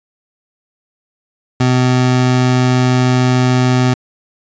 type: tone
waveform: 25% pulse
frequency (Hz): 126.6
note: B2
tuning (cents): +43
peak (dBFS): -6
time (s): 1.6-3.94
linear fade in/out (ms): 5
effects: resampled to 16000 Hz